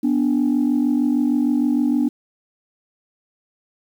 sine tone pair together, 245.7 / 292.2 Hz, B3 / D4, -9 / -9 cents, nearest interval minor third, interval 300 cents, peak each -17 dBFS, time 0.03-2.09 s, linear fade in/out 10 ms, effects tanh soft clip ceiling -11 dBFS + 8-bit

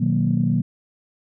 sine chord, B major seventh, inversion none, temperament equal, 123.47 / 155.56 / 185 / 233.1 Hz, B2 / D#3 / F#3 / A#3, 0 / 0 / 0 / 0 cents, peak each -22 dBFS, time 0-0.62 s, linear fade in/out 10 ms, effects tanh soft clip ceiling -7 dBFS

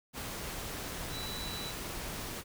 sine tone in noise, 3951 Hz, B7, in tune, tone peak -41 dBFS, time 1.1-1.74 s, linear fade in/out 50 ms, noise pink, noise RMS -40 dBFS, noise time 0.13-2.44 s, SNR -4 dB, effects none

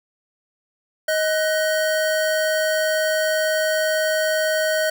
square tone pair together, 628 / 1498 Hz, D#5 / F#6, +16 / +21 cents, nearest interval octave + minor third, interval 1505 cents, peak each -20 / -25 dBFS, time 1.08-4.9 s, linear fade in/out 5 ms, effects none

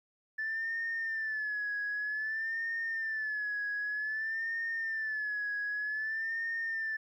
sine tone with vibrato, 1746 Hz, A6, 14 cents flat, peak -31 dBFS, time 0.38-6.97 s, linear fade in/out 10 ms, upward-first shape sine, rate 0.53 Hz, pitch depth 81 cents each way, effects tanh soft clip ceiling -28 dBFS + 12-bit

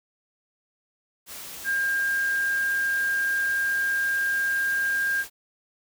sine tone in noise, 1606 Hz, G6, 41 cents sharp, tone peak -22 dBFS, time 1.64-5.25 s, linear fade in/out 50 ms, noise white, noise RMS -39 dBFS, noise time 1.26-5.3 s, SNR +14 dB, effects none

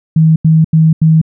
sine tone bursts, 159.5 Hz, D#3, 43 cents sharp, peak -4 dBFS, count 4, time 0.16-1.215 s, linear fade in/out 5 ms, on 200 ms, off 85 ms, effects none

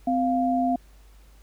sine tone pair together, 257.3 / 698.5 Hz, C4 / F5, -29 / 0 cents, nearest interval octave + perfect fourth, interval 1729 cents, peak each -23 dBFS, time 0.07-0.76 s, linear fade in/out 5 ms, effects added 50 Hz sine -49 dBFS peak until 1.42 s + pink hiss -60 dBFS RMS until 1.42 s

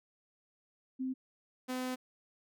sine / sawtooth tone pair in turn, 259.9 / 254.6 Hz, C4 / C4, -11 / -47 cents, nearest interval unison, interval 36 cents, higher first, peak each -33 / -31 dBFS, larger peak second, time 0.99-1.14 / 1.68-1.96 s, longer second, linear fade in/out 20 ms, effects none

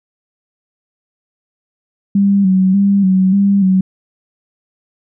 sine tone with vibrato, 193.4 Hz, G3, 23 cents flat, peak -8 dBFS, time 2.15-3.81 s, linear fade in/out 5 ms, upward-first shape square, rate 1.7 Hz, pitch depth 50 cents each way, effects none

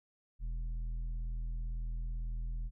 triangle tone with tanh clipping, 41.03 Hz, E1, 7 cents flat, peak -36 dBFS, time 0.39-2.71 s, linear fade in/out 50 ms, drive 11 dB, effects none

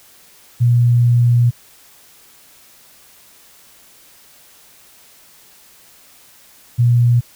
sine tone pair in turn, 120.2 / 120.2 Hz, B2 / B2, -46 / -46 cents, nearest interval unison, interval 0 cents, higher neither, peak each -9 dBFS, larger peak neither, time 0.6-1.51 / 6.78-7.21 s, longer first, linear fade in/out 20 ms, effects white hiss -47 dBFS RMS until 7.35 s

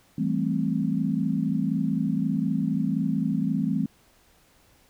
sine chord, A minor seventh, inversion second, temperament equal, 164.81 / 196 / 220 / 261.6 Hz, E3 / G3 / A3 / C4, 0 / 0 / 0 / 0 cents, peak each -28 dBFS, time 0.18-3.86 s, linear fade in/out 5 ms, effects pink hiss -60 dBFS RMS until 4.89 s

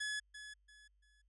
sawtooth tone with echo, 1700 Hz, G#6, 40 cents sharp, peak -34 dBFS, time 0-0.2 s, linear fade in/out 10 ms, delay 340 ms, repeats 3, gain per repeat -11 dB, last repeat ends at 1.22 s, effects added 50 Hz sine -70 dBFS peak until 1.28 s + resampled to 24000 Hz

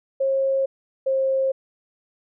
sine tone pair in turn, 539 / 533.4 Hz, C#5 / C5, -49 / +33 cents, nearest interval unison, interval 18 cents, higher first, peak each -18 dBFS, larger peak neither, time 0.2-0.66 / 1.06-1.52 s, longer neither, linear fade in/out 10 ms, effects none

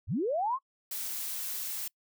sine linear sweep, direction up, 58.27 to 1108.7 Hz, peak -27 dBFS, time 0.07-0.59 s, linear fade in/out 50 ms
blue noise, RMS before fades -36 dBFS, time 0.91-1.88 s, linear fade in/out 5 ms
effects noise-tail reverb RT60 0.1 s tail -26 dB re dry

